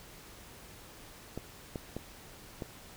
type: clicks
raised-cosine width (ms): 2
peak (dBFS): -23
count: 4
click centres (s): 1.376 / 1.758 / 1.966 / 2.622
effects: pink hiss -52 dBFS RMS until 2.96 s